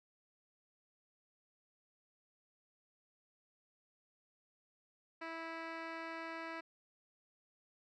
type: tone with low-pass filter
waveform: 10% pulse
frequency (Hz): 327.8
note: E4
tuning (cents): -10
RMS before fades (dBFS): -45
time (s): 5.21-6.61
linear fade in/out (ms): 10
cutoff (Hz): 2900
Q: 1.5
effects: none